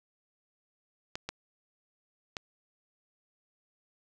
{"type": "clicks", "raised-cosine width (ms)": 0.2, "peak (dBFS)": -18, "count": 3, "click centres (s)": [1.155, 1.29, 2.368], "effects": []}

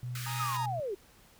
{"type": "tone with tremolo", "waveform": "sine", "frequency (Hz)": 123.47, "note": "B2", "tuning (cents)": 0, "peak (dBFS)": -34, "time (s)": [0.03, 0.8], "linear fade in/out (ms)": 0, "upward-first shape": "sine", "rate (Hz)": 3.6, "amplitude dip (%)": 30}
{"type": "high-pass noise", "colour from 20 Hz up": "pink", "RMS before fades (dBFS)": -42, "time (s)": [0.15, 0.57], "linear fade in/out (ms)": 2, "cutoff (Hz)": 1200, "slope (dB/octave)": 96}
{"type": "chord", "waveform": "sawtooth", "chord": "Ab suspended second", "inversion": "none", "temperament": "equal", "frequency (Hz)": [830.6, 932.3, 1244.5], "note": ["Ab5", "Bb5", "Eb6"], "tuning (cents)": [0, 0, 0], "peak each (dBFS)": [-40, -37, -39], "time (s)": [0.26, 0.66], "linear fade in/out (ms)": 5}
{"type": "linear sweep", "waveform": "sine", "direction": "down", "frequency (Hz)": [1300, 361.4], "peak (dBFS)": -32, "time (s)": [0.39, 0.95], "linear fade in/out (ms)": 10}
{"effects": ["pink hiss -60 dBFS RMS until 1.39 s"]}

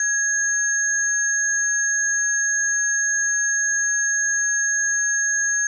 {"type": "tone pair together", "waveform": "sine", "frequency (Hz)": [1661.2, 6437], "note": ["G#6", "G8"], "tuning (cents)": [0, 45], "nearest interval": "octave + major seventh", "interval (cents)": 2345, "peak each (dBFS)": -21, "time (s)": [0, 5.67], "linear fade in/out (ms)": 2, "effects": []}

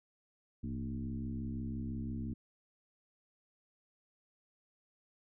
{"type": "tone with frequency modulation", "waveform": "sine", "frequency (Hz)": 160, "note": "D#3", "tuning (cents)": 49, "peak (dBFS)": -36, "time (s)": [0.63, 2.34], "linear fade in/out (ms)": 10, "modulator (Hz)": 65.9, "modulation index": 1.8, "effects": []}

